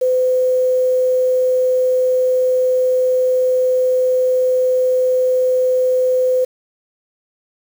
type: tone with quantisation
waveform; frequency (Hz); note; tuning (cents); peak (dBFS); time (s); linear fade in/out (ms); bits
sine; 509; C5; -48; -12; 0.01-6.45; 10; 6
effects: none